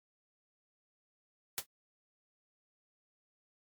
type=noise with exponential decay; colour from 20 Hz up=white; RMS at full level=-31 dBFS; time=1.58-1.66 s; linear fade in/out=0 ms; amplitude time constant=16 ms; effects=MP3 96 kbps